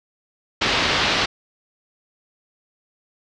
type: low-pass noise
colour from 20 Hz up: white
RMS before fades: -20 dBFS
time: 0.61-1.26 s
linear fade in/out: 10 ms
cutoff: 4400 Hz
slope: 24 dB/octave
effects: low-pass 7000 Hz 12 dB/octave